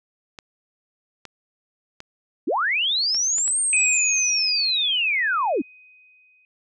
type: clicks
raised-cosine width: 0.2 ms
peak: -20 dBFS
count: 6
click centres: 0.388 / 1.253 / 2.004 / 3.146 / 3.383 / 3.478 s
type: linear two-way sweep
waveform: sine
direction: up then down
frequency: 220 to 8750 to 220 Hz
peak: -19 dBFS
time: 2.47-5.62 s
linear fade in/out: 10 ms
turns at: 3.6 s
type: tone with exponential decay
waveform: sine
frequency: 2506 Hz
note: D#7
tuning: 12 cents sharp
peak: -17 dBFS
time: 3.73-6.45 s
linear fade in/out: 1 ms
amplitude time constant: 590 ms
effects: none